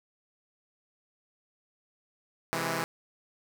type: chord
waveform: 5% pulse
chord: C augmented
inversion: none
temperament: equal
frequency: 130.81 / 164.81 / 207.7 Hz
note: C3 / E3 / G#3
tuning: 0 / 0 / 0 cents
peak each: -24 / -20 / -25 dBFS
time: 2.53-2.84 s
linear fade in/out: 0 ms
effects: none